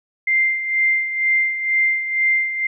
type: tone with tremolo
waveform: sine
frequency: 2093 Hz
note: C7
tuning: in tune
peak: -13 dBFS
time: 0.27-2.67 s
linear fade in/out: 5 ms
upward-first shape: sine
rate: 2.1 Hz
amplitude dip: 65%
effects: none